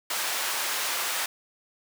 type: high-pass noise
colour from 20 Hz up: pink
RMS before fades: -29 dBFS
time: 0.1-1.26 s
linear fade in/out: 5 ms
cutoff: 920 Hz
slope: 12 dB/octave
effects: none